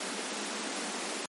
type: high-pass noise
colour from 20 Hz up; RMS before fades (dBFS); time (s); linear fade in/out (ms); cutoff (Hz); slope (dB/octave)
pink; -36; 0-1.26; 5; 190; 96
effects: MP3 48 kbps